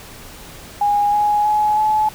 sine tone with pitch steps, 821 / 832.9 / 845.1 / 857.3 Hz, G#5 / G#5 / G#5 / A5, -20 / +5 / +30 / -45 cents, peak -13 dBFS, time 0.81-2.09 s, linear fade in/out 5 ms, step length 320 ms, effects pink hiss -38 dBFS RMS until 2.14 s

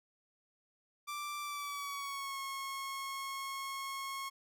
sawtooth tone with pitch glide, 1174.7 to 1089.7 Hz, D6 to C#6, 0 to -30 cents, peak -35 dBFS, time 1.07-4.3 s, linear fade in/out 20 ms, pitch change -130 cents, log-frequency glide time 1.41-2.39 s, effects none

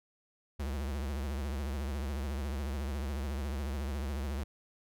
square tone with vibrato, 69.9 Hz, C#2, 15 cents sharp, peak -34 dBFS, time 0.59-4.44 s, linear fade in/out 10 ms, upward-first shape triangle, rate 14 Hz, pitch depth 160 cents each way, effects none

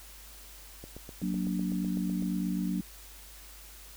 click train, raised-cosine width 2 ms, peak -30 dBFS, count 12, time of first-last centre 0.84-2.224 s, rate 7.95 Hz
sine chord, Gb augmented, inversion none, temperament equal with one note detuned, 185 / 233.1 / 291.5 Hz, Gb3 / Bb3 / D4, 0 / 0 / -13 cents, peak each -30 / -36 / -35 dBFS, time 1.22-2.81 s, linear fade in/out 5 ms
effects added 50 Hz sine -51 dBFS peak until 3.96 s + white hiss -51 dBFS RMS until 3.96 s

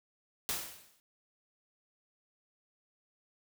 white noise with exponential decay, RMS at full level -32 dBFS, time 0.49-1 s, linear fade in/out 0 ms, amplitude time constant 110 ms, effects none

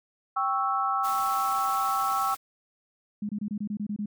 sine chord, C# diminished, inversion second, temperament equal, 784 / 1108.7 / 1318.5 Hz, G5 / C#6 / E6, 0 / 0 / 0 cents, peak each -29 / -29 / -27 dBFS, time 0.36-2.35 s, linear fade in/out 10 ms
white noise, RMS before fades -40 dBFS, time 1.03-2.37 s, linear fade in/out 20 ms
sine tone bursts, 207.7 Hz, G#3, in tune, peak -28 dBFS, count 9, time 3.22-4.059 s, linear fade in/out 5 ms, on 71 ms, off 25 ms
effects none

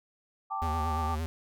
sine chord, G suspended second, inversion none, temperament equal, 784 / 880 / 1174.7 Hz, G5 / A5 / D6, 0 / 0 / 0 cents, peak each -35 / -36 / -34 dBFS, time 0.5-1.16 s, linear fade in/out 20 ms
square tone with vibrato, 79.2 Hz, D#2, 31 cents sharp, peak -31 dBFS, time 0.62-1.26 s, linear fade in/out 0 ms, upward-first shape sine, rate 8.7 Hz, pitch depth 71 cents each way
effects none

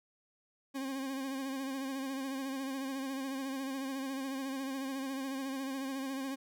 40% pulse tone with vibrato, 268.8 Hz, C4, 47 cents sharp, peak -35 dBFS, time 0.74-6.36 s, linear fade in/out 20 ms, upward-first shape sine, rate 14 Hz, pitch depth 44 cents each way, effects none

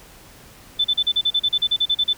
sine tone bursts, 3520 Hz, A7, in tune, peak -15 dBFS, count 15, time 0.79-2.133 s, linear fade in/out 10 ms, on 55 ms, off 37 ms, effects pink hiss -46 dBFS RMS until 2.17 s

